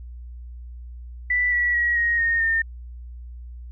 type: tone with pitch steps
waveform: sine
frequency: 1975.5 / 1942.7 / 1910.4 / 1878.7 / 1847.5 / 1816.8 Hz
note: B6 / B6 / A#6 / A#6 / A#6 / A#6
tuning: 0 / -29 / +42 / +13 / -16 / -45 cents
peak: -18 dBFS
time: 1.3-2.62 s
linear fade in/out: 5 ms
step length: 220 ms
effects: added 60 Hz sine -35 dBFS peak until 3.71 s